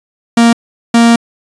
45% pulse tone bursts at uneven times, 233.1 Hz, A#3, in tune, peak -4 dBFS, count 2, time 0.37-0.53 / 0.94-1.16 s, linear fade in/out 5 ms, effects resampled to 22050 Hz

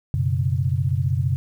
sine chord, F# suspended fourth, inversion none, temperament equal, 92.5 / 123.47 / 138.59 Hz, F#2 / B2 / C#3, 0 / 0 / 0 cents, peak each -23 dBFS, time 0.14-1.36 s, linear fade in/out 0 ms, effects 9-bit

